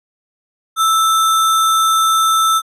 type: tone with sample-and-hold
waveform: sine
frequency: 1318.5 Hz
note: E6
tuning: in tune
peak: -10 dBFS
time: 0.76-2.62 s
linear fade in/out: 50 ms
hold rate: 4900 Hz
effects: resampled to 32000 Hz